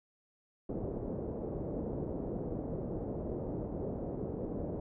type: low-pass noise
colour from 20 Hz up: white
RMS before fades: -38 dBFS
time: 0.69-4.8 s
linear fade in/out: 5 ms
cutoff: 510 Hz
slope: 24 dB/octave
effects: none